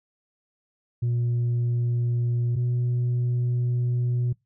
sine tone pair in turn, 119.9 / 122.21 Hz, A#2 / B2, +49 / -18 cents, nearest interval unison, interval 33 cents, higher second, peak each -19 dBFS, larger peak neither, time 1.02-2.56 / 2.56-4.33 s, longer second, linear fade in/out 10 ms, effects noise-tail reverb RT60 0.2 s tail -24 dB re dry + tanh soft clip ceiling -20 dBFS

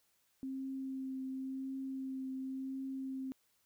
sine tone with vibrato, 265 Hz, C4, 22 cents sharp, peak -38 dBFS, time 0.43-3.32 s, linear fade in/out 0 ms, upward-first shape triangle, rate 0.93 Hz, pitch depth 16 cents each way, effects white hiss -75 dBFS RMS until 3.65 s

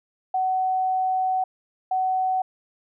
sine tone bursts at uneven times, 750 Hz, F#5, 23 cents sharp, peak -20 dBFS, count 2, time 0.34-1.44 / 1.91-2.42 s, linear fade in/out 5 ms, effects none

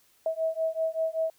sine beating tone pair, 643 / 648.2 Hz, E5 / E5, -43 / -29 cents, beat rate 5.2 Hz, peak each -29 dBFS, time 0.26-1.3 s, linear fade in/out 2 ms, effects white hiss -64 dBFS RMS until 1.38 s

